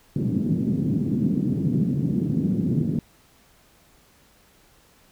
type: band-pass noise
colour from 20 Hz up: pink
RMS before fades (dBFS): -23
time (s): 0.16-2.99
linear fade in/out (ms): 2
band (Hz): 150 to 260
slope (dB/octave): 24
effects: pink hiss -57 dBFS RMS until 5.11 s